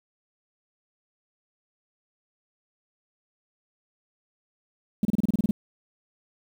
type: tone bursts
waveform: sine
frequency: 207.7 Hz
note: G#3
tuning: in tune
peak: -17 dBFS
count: 10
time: 5.03-5.51 s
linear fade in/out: 2 ms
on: 21 ms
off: 30 ms
effects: tanh soft clip ceiling -14 dBFS + 8-bit